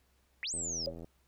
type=linear two-way sweep; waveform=sine; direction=up then down; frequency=1780 to 8460 to 4828 Hz; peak=-34 dBFS; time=0.43-0.86 s; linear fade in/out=0 ms; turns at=0.54 s
type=click train; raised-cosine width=2 ms; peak=-33 dBFS; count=43; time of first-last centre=0.54-1.045 s; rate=83.2 Hz
type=tone with exponential decay; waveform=sine; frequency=554.4 Hz; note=C#5; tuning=in tune; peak=-28 dBFS; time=0.87-0.96 s; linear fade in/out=5 ms; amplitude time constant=18 ms
effects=added 65 Hz sine -70 dBFS peak until 1.27 s + pink hiss -73 dBFS RMS until 1.27 s